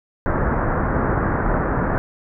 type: low-pass noise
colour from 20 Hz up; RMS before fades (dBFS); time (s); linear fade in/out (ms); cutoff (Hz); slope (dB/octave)
pink; -20; 0.26-1.98; 0; 1700; 48
effects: none